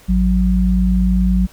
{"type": "tone pair together", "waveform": "sine", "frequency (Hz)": [54.57, 184.6], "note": ["A1", "F#3"], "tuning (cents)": [-14, -4], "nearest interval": "octave + major sixth", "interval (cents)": 2110, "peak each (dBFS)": -14, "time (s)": [0.08, 1.47], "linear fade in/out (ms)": 20, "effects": ["pink hiss -46 dBFS RMS until 1.52 s"]}